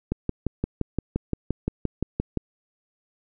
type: click train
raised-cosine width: 3 ms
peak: -11 dBFS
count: 14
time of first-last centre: 0.12-2.373 s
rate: 5.77 Hz
effects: none